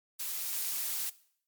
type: noise with level steps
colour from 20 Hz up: blue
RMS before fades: -36 / -34 dBFS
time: 0.19-1.1 s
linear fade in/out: 10 ms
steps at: 0.53 s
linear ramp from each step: 5 ms
effects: noise-tail reverb RT60 0.6 s tail -19 dB re dry + MP3 96 kbps